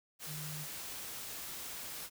sine tone in noise, 151.7 Hz, D#3, 44 cents flat, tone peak -43 dBFS, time 0.26-0.67 s, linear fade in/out 50 ms, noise white, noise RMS -44 dBFS, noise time 0.19-2.1 s, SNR -2 dB, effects none

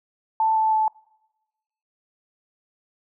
sine tone with pitch steps, 883 / 876.9 / 870.8 Hz, A5 / A5 / A5, +6 / -6 / -18 cents, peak -17 dBFS, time 0.4-0.88 s, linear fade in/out 2 ms, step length 160 ms, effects noise-tail reverb RT60 1.0 s tail -25 dB re dry

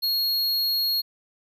square tone, 4300 Hz, C8, 47 cents sharp, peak -22 dBFS, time 0.02-1.02 s, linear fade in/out 20 ms, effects none

